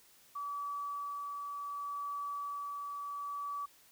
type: tone with tremolo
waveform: sine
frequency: 1147 Hz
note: D6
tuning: 41 cents flat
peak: -36 dBFS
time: 0.35-3.66 s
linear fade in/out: 10 ms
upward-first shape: sine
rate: 0.68 Hz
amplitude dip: 25%
effects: white hiss -63 dBFS RMS until 3.91 s